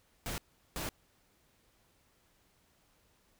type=noise bursts at uneven times; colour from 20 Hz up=pink; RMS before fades=-38 dBFS; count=2; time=0.26-0.38 / 0.76-0.89 s; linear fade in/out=0 ms; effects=pink hiss -70 dBFS RMS until 3.39 s